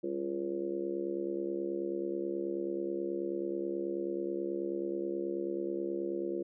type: harmonic tone with a mistuned harmonic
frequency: 69.3 Hz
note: C#2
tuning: in tune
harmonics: 3 / 4 / 5 / 6 / 7 / 8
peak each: -44 / -45 / -34 / -44 / -41 / -44 dBFS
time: 0.03-6.43 s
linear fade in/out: 10 ms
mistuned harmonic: 3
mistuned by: -89 cents
effects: none